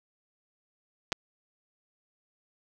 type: clicks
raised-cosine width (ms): 0.2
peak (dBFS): -11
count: 2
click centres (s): 1.121 / 1.127
effects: none